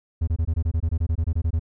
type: tone bursts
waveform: triangle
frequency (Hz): 81.3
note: E2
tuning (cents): -23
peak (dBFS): -17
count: 16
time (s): 0.21-1.595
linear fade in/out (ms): 10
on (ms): 65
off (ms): 23
effects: none